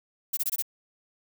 violet noise bursts, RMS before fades -27 dBFS, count 5, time 0.33-0.624 s, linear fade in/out 10 ms, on 42 ms, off 21 ms, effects none

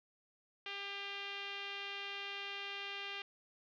5% pulse tone with low-pass filter, 399 Hz, G4, 31 cents sharp, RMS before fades -44 dBFS, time 0.66-3.22 s, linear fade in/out 2 ms, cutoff 3000 Hz, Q 2.5, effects none

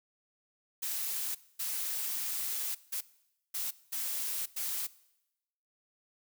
blue noise bursts at uneven times, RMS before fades -35 dBFS, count 6, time 0.82-1.35 / 1.59-2.75 / 2.92-3.01 / 3.54-3.71 / 3.92-4.46 / 4.56-4.87 s, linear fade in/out 10 ms, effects noise-tail reverb RT60 0.9 s tail -20 dB re dry

